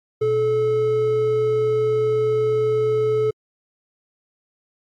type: tone pair together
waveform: triangle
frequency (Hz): 121.4 / 432.4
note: B2 / A4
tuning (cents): -29 / -30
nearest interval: octave + minor seventh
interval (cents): 2199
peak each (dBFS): -26 / -15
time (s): 0.21-3.31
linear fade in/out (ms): 10
effects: AAC 64 kbps